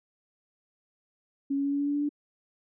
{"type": "tone with pitch steps", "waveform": "sine", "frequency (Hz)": [277.2, 279.3, 281.4, 283.5, 285.7, 287.8, 290, 292.2], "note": ["C#4", "C#4", "C#4", "C#4", "D4", "D4", "D4", "D4"], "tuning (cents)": [0, 13, 26, 39, -48, -35, -22, -9], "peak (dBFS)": -25, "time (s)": [1.5, 2.092], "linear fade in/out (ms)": 10, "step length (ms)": 74, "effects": []}